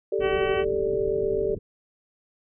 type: chord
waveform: sine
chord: G suspended second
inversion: none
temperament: equal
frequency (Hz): 392 / 440 / 587.3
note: G4 / A4 / D5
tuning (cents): 0 / 0 / 0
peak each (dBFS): -25 / -26 / -31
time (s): 0.12-1.55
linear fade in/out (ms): 5
type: low-pass noise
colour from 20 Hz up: pink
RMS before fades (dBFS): -37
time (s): 0.19-1.59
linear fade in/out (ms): 2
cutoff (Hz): 420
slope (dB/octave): 48
type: harmonic tone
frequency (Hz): 380.4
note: F#4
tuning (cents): +48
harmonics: 1 / 2 / 3 / 4 / 5 / 6 / 7 / 8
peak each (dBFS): -30 / -33 / -35 / -36 / -37 / -38 / -38 / -39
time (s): 0.2-0.65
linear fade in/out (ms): 50
effects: none